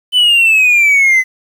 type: exponential sweep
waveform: triangle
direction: down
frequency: 3035 to 2020 Hz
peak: -4 dBFS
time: 0.12-1.24 s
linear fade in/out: 50 ms
effects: tanh soft clip ceiling 0 dBFS + 7-bit